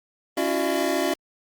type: tone cluster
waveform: square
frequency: 278.5 / 335.3 / 369 / 603 / 678 Hz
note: C#4 / E4 / F#4 / D5 / E5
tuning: +8 / +30 / -5 / +46 / +49 cents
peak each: -29 dBFS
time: 0.37-1.14 s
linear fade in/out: 5 ms
effects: Opus 32 kbps